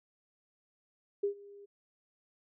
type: tone with ADSR envelope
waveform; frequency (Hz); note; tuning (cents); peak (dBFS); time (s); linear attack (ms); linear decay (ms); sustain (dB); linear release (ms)
sine; 403.9; G#4; -48; -26; 1.23-1.66; 9; 100; -23; 15
effects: none